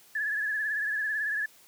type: tone with vibrato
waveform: sine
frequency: 1709 Hz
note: G#6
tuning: 49 cents sharp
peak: -27 dBFS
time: 0.15-1.46 s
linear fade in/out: 5 ms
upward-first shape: triangle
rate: 18 Hz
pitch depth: 71 cents each way
effects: white hiss -57 dBFS RMS until 1.67 s + high-pass 100 Hz 12 dB/octave